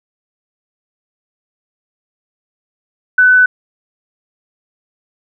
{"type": "tone", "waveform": "sine", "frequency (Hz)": 1501, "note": "F#6", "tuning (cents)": 24, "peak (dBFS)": -5, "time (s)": [3.18, 3.46], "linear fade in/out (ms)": 5, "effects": []}